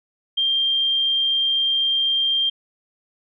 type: tone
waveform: sine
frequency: 3184 Hz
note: G7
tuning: 26 cents sharp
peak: -17 dBFS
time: 0.37-2.5 s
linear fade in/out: 10 ms
effects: none